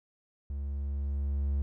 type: tone with level ramp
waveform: triangle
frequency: 70.1 Hz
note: C#2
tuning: 20 cents sharp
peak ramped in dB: -31 to -24 dBFS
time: 0.5-1.62 s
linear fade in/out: 0 ms
effects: none